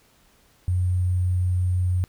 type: tone with sample-and-hold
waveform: sine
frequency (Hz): 90.6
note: F#2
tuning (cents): -36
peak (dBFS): -19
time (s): 0.68-2.04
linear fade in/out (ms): 0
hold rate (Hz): 8820
effects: pink hiss -59 dBFS RMS until 2.08 s